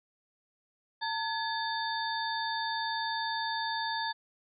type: harmonic tone with a mistuned harmonic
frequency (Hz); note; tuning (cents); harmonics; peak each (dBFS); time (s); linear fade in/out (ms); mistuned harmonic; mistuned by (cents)
900; A5; +39; 1 / 2 / 4 / 5; -33 / -36 / -39 / -40; 1.01-4.13; 20; 2; -100
effects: none